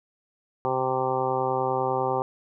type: harmonic tone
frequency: 130 Hz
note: C3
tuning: 11 cents flat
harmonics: 1 / 2 / 3 / 4 / 5 / 6 / 7 / 8 / 9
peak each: -35 / -38 / -29 / -29 / -40 / -28 / -31 / -35 / -34 dBFS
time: 0.65-2.22 s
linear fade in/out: 0 ms
effects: none